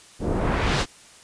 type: noise with low-pass filter sweep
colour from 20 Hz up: pink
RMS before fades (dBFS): -23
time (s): 0.19-0.86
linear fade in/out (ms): 50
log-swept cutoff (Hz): 390 to 6900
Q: 0.79
effects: white hiss -49 dBFS RMS until 1.23 s + resampled to 22050 Hz